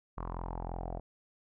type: tone with low-pass filter sweep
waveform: sawtooth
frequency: 43 Hz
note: F1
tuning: 26 cents flat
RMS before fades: -39 dBFS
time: 0.17-1 s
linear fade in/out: 10 ms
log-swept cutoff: 1100 to 690 Hz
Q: 5.2
effects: none